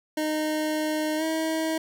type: tone with pitch glide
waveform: 25% pulse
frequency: 308.4 to 319.6 Hz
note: D#4 to D#4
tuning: -15 to +47 cents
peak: -21 dBFS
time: 0.17-1.78 s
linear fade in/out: 5 ms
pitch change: +62 cents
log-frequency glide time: 1.17-1.23 s
effects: none